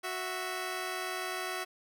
10% pulse tone pair together, 369.4 / 658.2 Hz, F#4 / E5, -3 / -3 cents, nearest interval minor seventh, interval 1000 cents, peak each -28 / -30 dBFS, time 0.03-1.65 s, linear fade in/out 20 ms, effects none

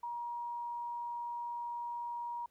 sine tone, 951 Hz, A#5, 34 cents sharp, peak -37 dBFS, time 0.03-2.46 s, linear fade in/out 5 ms, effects pink hiss -75 dBFS RMS until 2.5 s

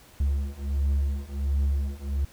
triangle beating tone pair, 69.1 / 70.5 Hz, C#2 / C#2, -5 / +30 cents, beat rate 1.4 Hz, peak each -25 / -24 dBFS, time 0.2-2.25 s, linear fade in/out 5 ms, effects pink hiss -53 dBFS RMS until 2.32 s

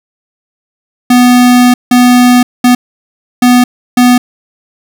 square tone bursts at uneven times, 246.9 Hz, B3, in tune, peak -3 dBFS, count 5, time 1.1-1.74 / 1.91-2.43 / 2.64-2.75 / 3.42-3.64 / 3.97-4.18 s, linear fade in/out 5 ms, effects none

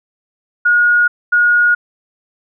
sine tone pair in turn, 1441 / 1441 Hz, F#6 / F#6, -46 / -46 cents, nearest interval unison, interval 0 cents, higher neither, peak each -8 dBFS, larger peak neither, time 0.65-1.08 / 1.32-1.75 s, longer neither, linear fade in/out 10 ms, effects none

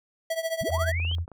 square tone with tremolo, 654 Hz, E5, 14 cents flat, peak -24 dBFS, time 0.3-0.92 s, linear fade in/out 5 ms, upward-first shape triangle, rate 14 Hz, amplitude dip 90%
sine linear sweep, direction up, 60.8 to 3253 Hz, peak -30 dBFS, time 0.61-1.15 s, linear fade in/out 0 ms
sine tone, 84.4 Hz, E2, 41 cents sharp, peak -25 dBFS, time 0.68-1.26 s, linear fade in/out 50 ms
clicks, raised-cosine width 1 ms, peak -32 dBFS, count 11, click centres 0.704 / 0.746 / 0.781 / 0.823 / 0.893 / 1 / 1.05 / 1.114 / 1.184 / 1.279 / 1.317 s
effects none

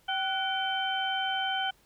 harmonic tone with a mistuned harmonic, 771 Hz, G5, 29 cents flat, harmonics 1 / 2 / 3 / 4, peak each -31 / -33 / -42 / -32 dBFS, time 0.08-1.71 s, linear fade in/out 10 ms, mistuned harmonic 2, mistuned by -73 cents, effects pink hiss -64 dBFS RMS until 1.85 s

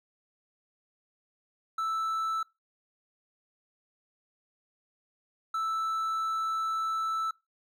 triangle tone pair in turn, 1318.5 / 1318.5 Hz, E6 / E6, 0 / 0 cents, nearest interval unison, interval 0 cents, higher neither, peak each -26 dBFS, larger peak neither, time 1.78-2.43 / 5.54-7.31 s, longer second, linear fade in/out 5 ms, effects noise-tail reverb RT60 0.2 s tail -21 dB re dry

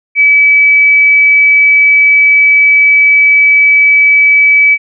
sine tone, 2292 Hz, D7, 43 cents flat, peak -3 dBFS, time 0.15-4.78 s, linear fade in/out 50 ms, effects none

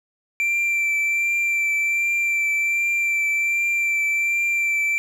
triangle tone with vibrato, 2349 Hz, D7, in tune, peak -17 dBFS, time 0.4-4.98 s, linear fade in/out 0 ms, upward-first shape triangle, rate 1.3 Hz, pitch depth 19 cents each way, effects none

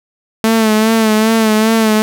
sawtooth tone with vibrato, 220 Hz, A3, in tune, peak -5 dBFS, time 0.44-2.02 s, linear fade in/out 0 ms, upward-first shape sine, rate 2.5 Hz, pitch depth 44 cents each way, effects none

